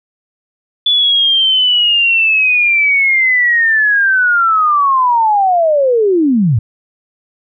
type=linear sweep; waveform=sine; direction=down; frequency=3463 to 98 Hz; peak=-8 dBFS; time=0.86-6.59 s; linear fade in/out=5 ms; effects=none